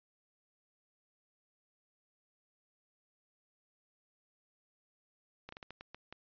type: slowing click train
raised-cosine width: 0.3 ms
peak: -30 dBFS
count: 8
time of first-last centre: 5.49-6.126 s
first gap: 34 ms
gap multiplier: 1.32
effects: resampled to 11025 Hz

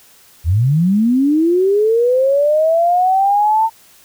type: linear sweep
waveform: sine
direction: up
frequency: 73.7 to 904 Hz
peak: -10 dBFS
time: 0.44-3.7 s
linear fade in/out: 50 ms
effects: white hiss -47 dBFS RMS until 4.04 s

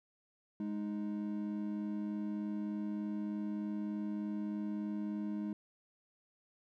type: tone pair together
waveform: triangle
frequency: 207.8 / 311.1 Hz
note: G#3 / D#4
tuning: +1 / 0 cents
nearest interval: perfect fifth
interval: 699 cents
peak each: -35 / -39 dBFS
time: 0.6-5.53 s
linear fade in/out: 2 ms
effects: none

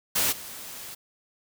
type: noise with level steps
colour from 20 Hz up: white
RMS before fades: -24 / -40 dBFS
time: 0.15-0.95 s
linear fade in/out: 10 ms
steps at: 0.31 s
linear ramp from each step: 20 ms
effects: none

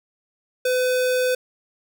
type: tone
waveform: square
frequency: 505 Hz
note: B4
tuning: 39 cents sharp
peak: -19 dBFS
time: 0.65-1.35 s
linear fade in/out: 5 ms
effects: none

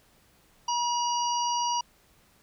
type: harmonic tone with a mistuned harmonic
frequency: 960 Hz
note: B5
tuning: 49 cents flat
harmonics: 1 / 3 / 5 / 6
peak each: -26 / -36 / -36 / -34 dBFS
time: 0.68-1.81 s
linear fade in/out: 5 ms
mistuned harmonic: 5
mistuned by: -41 cents
effects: pink hiss -62 dBFS RMS until 2.42 s

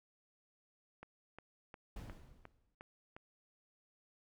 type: click train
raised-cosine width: 0.5 ms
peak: -35 dBFS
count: 7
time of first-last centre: 1.03-3.165 s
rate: 2.81 Hz
type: noise with exponential decay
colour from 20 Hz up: brown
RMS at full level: -43 dBFS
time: 1.96-2.75 s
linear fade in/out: 5 ms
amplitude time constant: 170 ms
effects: none

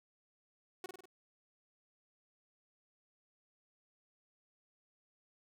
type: tone with echo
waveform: sawtooth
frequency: 370 Hz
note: F#4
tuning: in tune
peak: -37 dBFS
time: 0.84-0.86 s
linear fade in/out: 2 ms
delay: 49 ms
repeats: 4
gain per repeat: -4 dB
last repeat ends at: 1.056 s
effects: none

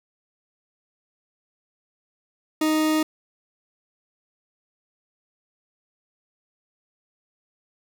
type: tone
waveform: 40% pulse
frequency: 311.1 Hz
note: D#4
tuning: in tune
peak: -18 dBFS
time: 2.61-3.03 s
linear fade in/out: 5 ms
effects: none

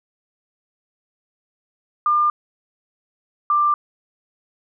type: tone pair in turn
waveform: sine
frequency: 1200 / 1184.8 Hz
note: D6 / D6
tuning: +37 / +15 cents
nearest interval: unison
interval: 22 cents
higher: first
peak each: -14 dBFS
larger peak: neither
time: 2.06-2.3 / 3.5-3.74 s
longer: neither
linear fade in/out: 2 ms
effects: none

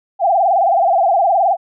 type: tone with vibrato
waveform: sine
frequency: 731 Hz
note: F#5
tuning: 21 cents flat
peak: -10 dBFS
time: 0.19-1.57 s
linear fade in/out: 50 ms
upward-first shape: sine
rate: 19 Hz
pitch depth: 170 cents each way
effects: none

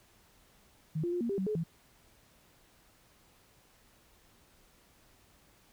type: tone with pitch steps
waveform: sine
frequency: 156.8 / 347.1 / 353.7 / 234.3 / 396.5 / 190.5 / 426.4 / 164.9 Hz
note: D#3 / F4 / F4 / A#3 / G4 / G3 / G#4 / E3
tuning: +14 / -11 / +22 / +9 / +20 / -49 / +46 / +1 cents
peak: -30 dBFS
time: 0.95-1.638 s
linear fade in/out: 10 ms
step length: 86 ms
effects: pink hiss -64 dBFS RMS until 5.72 s

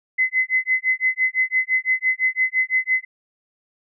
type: tone with tremolo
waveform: sine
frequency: 2038 Hz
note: C7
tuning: 46 cents flat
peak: -14 dBFS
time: 0.18-3.05 s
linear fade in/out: 10 ms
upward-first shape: sine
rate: 5.9 Hz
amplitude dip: 100%
effects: none

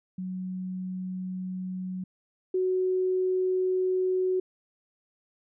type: tone pair in turn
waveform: sine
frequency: 185 / 370.9 Hz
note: F#3 / F#4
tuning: 0 / +4 cents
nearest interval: octave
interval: 1204 cents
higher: second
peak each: -31 / -23 dBFS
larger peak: second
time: 0.18-2.04 / 2.54-4.4 s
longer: neither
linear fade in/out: 5 ms
effects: none

